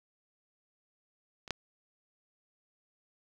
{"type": "clicks", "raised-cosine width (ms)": 0.2, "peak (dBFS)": [-28, -14], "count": 2, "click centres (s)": [1.478, 1.507], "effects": ["9-bit"]}